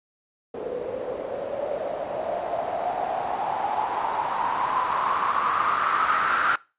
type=noise with low-pass filter sweep; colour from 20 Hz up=blue; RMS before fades=-26 dBFS; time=0.54-6.56 s; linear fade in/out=5 ms; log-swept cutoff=470 to 1400 Hz; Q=7.3; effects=noise-tail reverb RT60 0.3 s tail -22 dB re dry + resampled to 8000 Hz